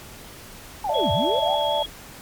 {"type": "linear two-way sweep", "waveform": "sine", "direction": "down then up", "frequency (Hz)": [883, 76.6, 854], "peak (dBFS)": -23, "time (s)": [0.84, 1.56], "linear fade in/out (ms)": 5, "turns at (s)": 1.12}
{"type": "chord", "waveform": "sine", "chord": "D suspended second", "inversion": "none", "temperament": "equal", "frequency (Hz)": [587.3, 659.3, 880], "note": ["D5", "E5", "A5"], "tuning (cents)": [0, 0, 0], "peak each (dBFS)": [-24, -27, -24], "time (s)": [0.89, 1.83], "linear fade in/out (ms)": 5}
{"type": "tone with vibrato", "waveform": "sine", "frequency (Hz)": 3322, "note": "G#7", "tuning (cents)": 0, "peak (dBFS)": -27, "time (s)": [0.94, 1.86], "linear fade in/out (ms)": 5, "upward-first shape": "triangle", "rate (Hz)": 5.2, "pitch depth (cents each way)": 13}
{"effects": ["pink hiss -42 dBFS RMS until 2.21 s", "MP3 96 kbps"]}